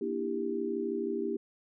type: chord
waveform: sine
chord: E half-diminished seventh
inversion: second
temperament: just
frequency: 237.3 / 296.7 / 329.6 / 395.6 Hz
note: Bb3 / D4 / E4 / G4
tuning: +31 / +18 / 0 / +16 cents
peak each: -37 / -39 / -36 / -33 dBFS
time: 0.01-1.37 s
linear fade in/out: 5 ms
effects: none